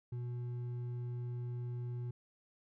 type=tone with hard clipping; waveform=triangle; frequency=121.6 Hz; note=B2; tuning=26 cents flat; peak=-39 dBFS; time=0.12-2.11 s; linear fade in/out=5 ms; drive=8 dB; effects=none